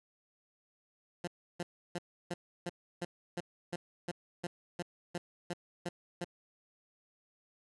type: tone bursts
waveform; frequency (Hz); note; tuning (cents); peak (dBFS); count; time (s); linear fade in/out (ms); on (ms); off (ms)
15% pulse; 174.8; F3; +2; -29; 15; 1.24-6.245; 5; 35; 320
effects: resampled to 24000 Hz